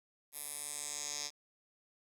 10% pulse tone with band-pass filter sweep, 146.5 Hz, D3, 4 cents flat, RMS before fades -42 dBFS, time 0.32-1.31 s, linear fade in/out 50 ms, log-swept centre 12000 to 5600 Hz, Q 3.3, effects 11-bit

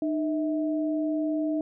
sine tone pair together, 305.6 / 645.7 Hz, D#4 / E5, -31 / -36 cents, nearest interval octave + minor second, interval 1295 cents, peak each -25 / -32 dBFS, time 0.02-1.61 s, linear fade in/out 2 ms, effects none

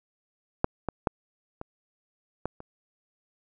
clicks, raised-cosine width 1 ms, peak -7 / -14 / -9 / -22 / -15 / -28 dBFS, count 6, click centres 0.644 / 0.887 / 1.072 / 1.614 / 2.456 / 2.604 s, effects none

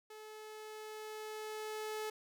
sawtooth tone with level ramp, 431 Hz, A4, 36 cents flat, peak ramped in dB -46 to -34 dBFS, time 0.1-2.1 s, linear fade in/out 5 ms, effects none

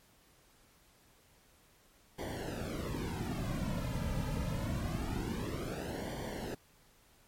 brown noise with flanger, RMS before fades -37 dBFS, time 2.18-6.55 s, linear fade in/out 10 ms, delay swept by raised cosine 0.76 to 2.76 ms, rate 0.25 Hz, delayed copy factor -0.95, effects pink hiss -65 dBFS RMS until 7.27 s + MP3 64 kbps

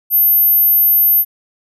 sine tone, 13120 Hz, G#9, 22 cents flat, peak -8 dBFS, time 0.1-1.25 s, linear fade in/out 50 ms, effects none

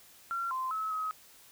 sine tone with pitch steps, 1369 / 1038 / 1293 / 1271 Hz, F6 / C6 / E6 / D#6, -35 / -14 / -34 / +36 cents, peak -31 dBFS, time 0.31-1.11 s, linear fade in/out 0 ms, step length 200 ms, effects white hiss -57 dBFS RMS until 1.51 s

